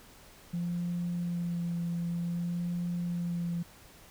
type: tone with vibrato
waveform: sine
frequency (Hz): 172.7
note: F3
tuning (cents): -19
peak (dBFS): -29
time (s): 0.53-3.63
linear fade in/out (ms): 10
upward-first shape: sine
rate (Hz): 0.54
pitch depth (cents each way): 18
effects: tanh soft clip ceiling -26 dBFS + pink hiss -55 dBFS RMS until 4.1 s